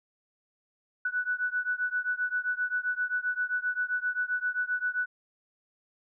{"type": "beating tone pair", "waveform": "sine", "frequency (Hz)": [1480, 1487.6], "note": ["F#6", "F#6"], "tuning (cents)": [0, 9], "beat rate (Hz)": 7.6, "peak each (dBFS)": [-30, -31], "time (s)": [1.05, 5.06], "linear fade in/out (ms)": 5, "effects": []}